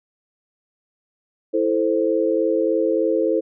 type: chord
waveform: sine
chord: A minor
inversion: second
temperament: equal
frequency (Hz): 329.6 / 440 / 523.3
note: E4 / A4 / C5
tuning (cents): 0 / 0 / 0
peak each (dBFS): -21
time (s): 1.53-3.41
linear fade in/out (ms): 20
effects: none